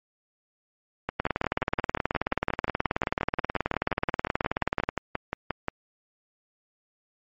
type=two click trains; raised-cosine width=0.5 ms; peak=-9 / -12 dBFS; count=70 / 27; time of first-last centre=1.2-4.89 / 1.09-5.684 s; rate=18.7 / 5.66 Hz; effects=MP3 32 kbps